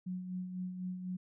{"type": "tone with tremolo", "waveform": "sine", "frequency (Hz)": 182.9, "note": "F#3", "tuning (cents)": -20, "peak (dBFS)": -35, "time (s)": [0.06, 1.17], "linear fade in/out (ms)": 10, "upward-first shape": "sine", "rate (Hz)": 4, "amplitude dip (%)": 50, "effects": []}